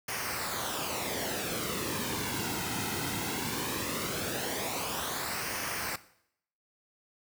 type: noise with flanger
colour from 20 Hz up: pink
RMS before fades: -34 dBFS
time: 0.08-5.96 s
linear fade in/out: 5 ms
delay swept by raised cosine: 0.26 to 1.76 ms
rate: 0.18 Hz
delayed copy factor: -0.6
effects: noise-tail reverb RT60 0.7 s tail -17 dB re dry + high-pass 80 Hz 12 dB/octave